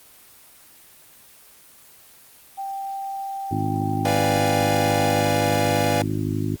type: tone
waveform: sine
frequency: 784 Hz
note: G5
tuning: in tune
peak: -27 dBFS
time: 2.57-5.22 s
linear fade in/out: 20 ms
type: harmonic tone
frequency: 51.8 Hz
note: G#1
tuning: 4 cents flat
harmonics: 2 / 3 / 4 / 5 / 6 / 7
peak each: -26 / -29 / -34 / -28 / -29 / -33 dBFS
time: 3.51-6.56 s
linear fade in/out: 5 ms
type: chord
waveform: 45% pulse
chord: B diminished seventh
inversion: none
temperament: equal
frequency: 493.9 / 587.3 / 698.5 / 830.6 Hz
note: B4 / D5 / F5 / Ab5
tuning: 0 / 0 / 0 / 0 cents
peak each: -26 dBFS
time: 4.05-6.02 s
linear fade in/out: 2 ms
effects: white hiss -49 dBFS RMS until 6.6 s + Opus 24 kbps